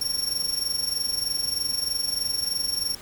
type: tone with amplitude modulation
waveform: sawtooth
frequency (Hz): 5510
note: F8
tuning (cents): -24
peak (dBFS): -19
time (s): 0.01-2.95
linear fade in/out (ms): 5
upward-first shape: sine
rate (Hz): 23.2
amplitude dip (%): 70
effects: pink hiss -44 dBFS RMS until 3.01 s